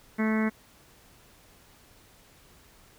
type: harmonic tone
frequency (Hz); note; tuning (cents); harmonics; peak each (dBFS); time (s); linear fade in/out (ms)
218.4; A3; -13; 1 / 2 / 3 / 4 / 5 / 6 / 7 / 8 / 9 / 10; -24 / -34 / -38 / -41 / -39 / -42 / -39 / -41 / -37 / -39; 0.18-0.5; 20
effects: pink hiss -57 dBFS RMS until 2.98 s